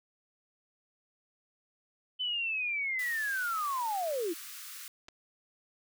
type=linear sweep; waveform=sine; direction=down; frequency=3043 to 307 Hz; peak=-30 dBFS; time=2.19-4.34 s; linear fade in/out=20 ms
type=high-pass noise; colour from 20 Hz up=white; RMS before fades=-45 dBFS; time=2.99-4.88 s; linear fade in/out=2 ms; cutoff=1100 Hz; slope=96 dB/octave
type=clicks; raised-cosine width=0.2 ms; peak=-32 dBFS; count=2; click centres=5.084 / 5.087 s
effects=none